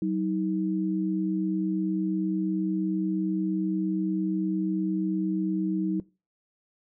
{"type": "tone pair together", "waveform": "sine", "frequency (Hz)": [188.6, 317.2], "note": ["F#3", "D#4"], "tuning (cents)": [33, 33], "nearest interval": "major sixth", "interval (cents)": 900, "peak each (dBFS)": -27, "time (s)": [0.02, 6], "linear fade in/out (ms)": 2, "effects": ["noise-tail reverb RT60 0.3 s tail -21 dB re dry"]}